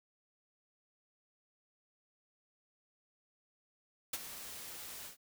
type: noise with ADSR envelope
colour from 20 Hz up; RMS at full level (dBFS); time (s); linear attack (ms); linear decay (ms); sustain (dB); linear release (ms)
white; -35; 4.13-5.17; 6; 34; -12; 110
effects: none